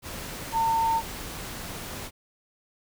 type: tone in noise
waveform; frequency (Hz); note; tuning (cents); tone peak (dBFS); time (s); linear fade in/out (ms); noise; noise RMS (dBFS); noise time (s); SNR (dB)
sine; 906; A#5; -50; -21; 0.52-1.02; 50; pink; -37; 0.02-2.11; +13
effects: none